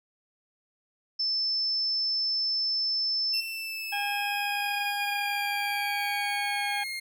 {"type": "tone", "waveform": "sine", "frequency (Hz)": 5280, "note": "E8", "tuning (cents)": 2, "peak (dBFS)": -25, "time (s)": [1.19, 3.41], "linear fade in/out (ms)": 10}
{"type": "linear sweep", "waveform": "30% pulse", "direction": "down", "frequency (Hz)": [2700, 2123], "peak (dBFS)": -30, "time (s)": [3.33, 7], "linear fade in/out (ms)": 10}
{"type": "harmonic tone", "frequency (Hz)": 815, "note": "G#5", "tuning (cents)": -33, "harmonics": [1, 2, 3, 4], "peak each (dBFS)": [-31, -34, -36, -37], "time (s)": [3.92, 6.84], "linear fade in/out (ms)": 10}
{"effects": []}